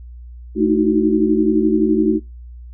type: tone cluster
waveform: sine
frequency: 218.9 / 307.7 / 319.4 / 373 Hz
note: A3 / D#4 / D#4 / F#4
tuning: -9 / -19 / +45 / +14 cents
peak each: -18 dBFS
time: 0.55-2.2 s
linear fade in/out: 50 ms
effects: noise-tail reverb RT60 0.2 s tail -24 dB re dry + added 60 Hz sine -33 dBFS peak until 2.73 s